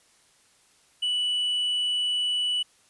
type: tone with hard clipping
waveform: triangle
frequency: 2960 Hz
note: F#7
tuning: in tune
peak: -24 dBFS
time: 1.02-2.63 s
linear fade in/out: 10 ms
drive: 5 dB
effects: white hiss -61 dBFS RMS until 2.89 s + resampled to 24000 Hz